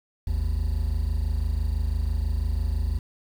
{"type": "tone pair together", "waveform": "triangle", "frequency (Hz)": [52.19, 78.2], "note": ["G#1", "D#2"], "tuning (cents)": [9, 9], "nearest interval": "perfect fifth", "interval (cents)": 700, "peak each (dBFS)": -23, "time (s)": [0.27, 2.99], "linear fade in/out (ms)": 5, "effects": ["tanh soft clip ceiling -13 dBFS", "8-bit"]}